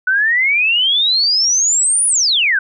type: exponential two-way sweep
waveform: sine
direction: up then down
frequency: 1480 to 9956 to 1480 Hz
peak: -11 dBFS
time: 0.07-2.59 s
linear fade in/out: 5 ms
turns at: 2.07 s
effects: none